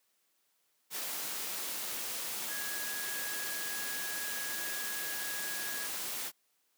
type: tone in noise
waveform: sine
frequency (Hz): 1661.2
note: G#6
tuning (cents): 0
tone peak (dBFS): -41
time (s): 2.47-5.89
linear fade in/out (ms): 50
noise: white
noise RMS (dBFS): -38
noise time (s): 0.9-6.32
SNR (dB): -6
effects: white hiss -75 dBFS RMS until 6.77 s + high-pass 200 Hz 12 dB/octave